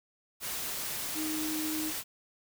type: tone in noise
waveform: sine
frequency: 311.1 Hz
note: D#4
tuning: in tune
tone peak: -33 dBFS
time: 1.14-1.93 s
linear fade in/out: 50 ms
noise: white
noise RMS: -36 dBFS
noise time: 0.4-2.04 s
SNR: 0 dB
effects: none

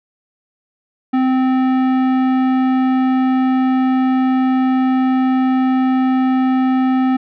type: tone with tanh clipping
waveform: sine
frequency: 259.4 Hz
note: C4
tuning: 15 cents flat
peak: -14 dBFS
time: 1.13-7.17 s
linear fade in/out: 10 ms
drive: 15 dB
effects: none

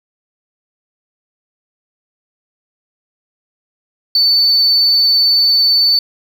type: tone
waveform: sine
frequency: 4509 Hz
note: C#8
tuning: 29 cents sharp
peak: -7 dBFS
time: 4.15-5.99 s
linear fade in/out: 2 ms
effects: tanh soft clip ceiling -5 dBFS + 7-bit

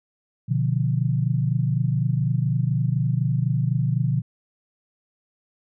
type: chord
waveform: sine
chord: B diminished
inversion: none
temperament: equal with one note detuned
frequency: 122.76 / 146.83 / 174.61 Hz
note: B2 / D3 / F3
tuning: -10 / 0 / 0 cents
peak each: -22 / -23 / -27 dBFS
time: 0.48-4.22 s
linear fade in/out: 20 ms
effects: none

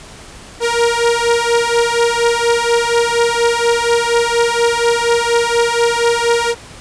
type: beating tone pair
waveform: sawtooth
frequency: 467.5 / 471.7 Hz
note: A#4 / A#4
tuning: +5 / +20 cents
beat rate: 4.2 Hz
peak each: -11 dBFS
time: 0.6-6.55 s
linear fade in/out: 50 ms
effects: pink hiss -36 dBFS RMS until 6.8 s + resampled to 22050 Hz

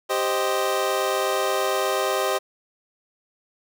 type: chord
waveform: 25% pulse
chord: C minor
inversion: second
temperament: equal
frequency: 392 / 523.3 / 622.3 Hz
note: G4 / C5 / Eb5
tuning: 0 / 0 / 0 cents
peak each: -22 dBFS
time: 0.09-2.39 s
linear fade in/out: 20 ms
effects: none

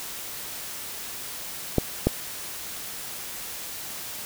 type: clicks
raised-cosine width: 2 ms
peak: -5 dBFS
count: 2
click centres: 1.783 / 2.07 s
effects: white hiss -36 dBFS RMS until 4.25 s

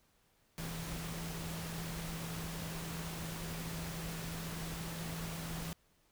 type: tone in noise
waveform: sine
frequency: 164.81 Hz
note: E3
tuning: in tune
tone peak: -42 dBFS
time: 0.58-5.73 s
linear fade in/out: 0 ms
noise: pink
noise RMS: -44 dBFS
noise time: 0.58-5.73 s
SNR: -1 dB
effects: pink hiss -72 dBFS RMS until 6.11 s

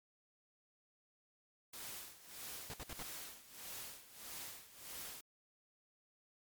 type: noise with tremolo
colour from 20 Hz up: white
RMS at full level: -47 dBFS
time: 1.73-5.21 s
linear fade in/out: 5 ms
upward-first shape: sine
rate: 1.6 Hz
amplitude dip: 80%
type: noise bursts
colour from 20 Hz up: pink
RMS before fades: -46 dBFS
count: 4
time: 2.7-3.027 s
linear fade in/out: 0 ms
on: 36 ms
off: 61 ms
effects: MP3 96 kbps

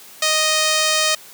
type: tone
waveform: 5% pulse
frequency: 622.3 Hz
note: D#5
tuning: in tune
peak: -4 dBFS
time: 0.22-1.15 s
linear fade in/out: 5 ms
effects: white hiss -42 dBFS RMS until 1.33 s + high-pass 150 Hz 12 dB/octave

